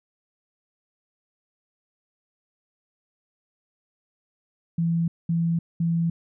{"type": "tone bursts", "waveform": "sine", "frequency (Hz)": 167.3, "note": "E3", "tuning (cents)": 26, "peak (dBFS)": -20, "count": 3, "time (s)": [4.78, 6.1], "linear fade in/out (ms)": 5, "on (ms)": 300, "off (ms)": 210, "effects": []}